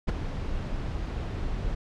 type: noise with ADSR envelope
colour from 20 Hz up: brown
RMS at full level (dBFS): -21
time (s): 0.07-1.75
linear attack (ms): 21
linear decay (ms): 15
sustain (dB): -10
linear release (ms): 7
effects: low-pass 5000 Hz 12 dB/octave